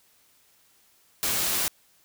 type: noise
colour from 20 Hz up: white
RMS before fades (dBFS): -26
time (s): 1.23-1.68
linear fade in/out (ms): 0
effects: white hiss -62 dBFS RMS until 2.04 s